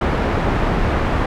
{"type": "low-pass noise", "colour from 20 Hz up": "pink", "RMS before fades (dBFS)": -18, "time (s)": [0.01, 1.26], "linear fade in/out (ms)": 5, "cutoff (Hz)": 1600, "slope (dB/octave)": 12, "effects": []}